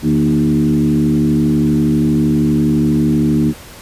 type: tone with frequency modulation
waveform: sine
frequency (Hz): 233.1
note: A#3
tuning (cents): 0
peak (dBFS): -10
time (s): 0.02-3.54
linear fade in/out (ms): 50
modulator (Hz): 72.5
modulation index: 1.3
effects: pink hiss -36 dBFS RMS until 3.81 s + resampled to 32000 Hz